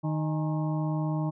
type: harmonic tone with a mistuned harmonic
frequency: 154.8 Hz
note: D#3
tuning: 9 cents flat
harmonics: 1 / 2 / 4 / 5 / 6 / 7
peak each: -27 / -33 / -39 / -41 / -43 / -44 dBFS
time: 0.03-1.31 s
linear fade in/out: 20 ms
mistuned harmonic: 5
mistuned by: +120 cents
effects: none